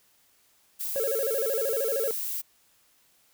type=noise; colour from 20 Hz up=violet; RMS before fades=-32 dBFS; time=0.79-2.42 s; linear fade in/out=20 ms
type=tone with vibrato; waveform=triangle; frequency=496 Hz; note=B4; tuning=7 cents sharp; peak=-24 dBFS; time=0.96-2.11 s; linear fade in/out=0 ms; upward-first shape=square; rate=13 Hz; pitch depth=180 cents each way
effects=white hiss -64 dBFS RMS until 3.33 s